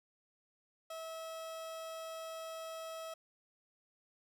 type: tone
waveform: 30% pulse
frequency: 648 Hz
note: E5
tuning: 30 cents flat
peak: -40 dBFS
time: 0.9-3.14 s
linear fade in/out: 5 ms
effects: none